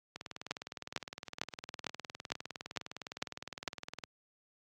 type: two click trains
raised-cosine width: 0.2 ms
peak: -24 / -15 dBFS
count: 77 / 8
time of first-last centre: 0.16-4.038 / 0.51-3.677 s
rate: 19.6 / 2.21 Hz
effects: high-pass 100 Hz 12 dB/octave + AAC 64 kbps